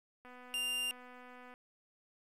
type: click train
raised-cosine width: 0.5 ms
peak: -40 dBFS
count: 322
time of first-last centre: 0.25-1.539 s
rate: 249 Hz
type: tone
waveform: 45% pulse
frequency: 2796 Hz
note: F7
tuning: 1 cent sharp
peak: -34 dBFS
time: 0.54-0.91 s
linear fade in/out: 0 ms
effects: resampled to 32000 Hz + 11-bit